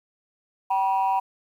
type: tone pair together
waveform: sine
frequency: 771 / 967.5 Hz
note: G5 / B5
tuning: -29 / -36 cents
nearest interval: major third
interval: 393 cents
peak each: -21 dBFS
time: 0.7-1.2 s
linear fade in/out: 10 ms
effects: tanh soft clip ceiling -16 dBFS + 9-bit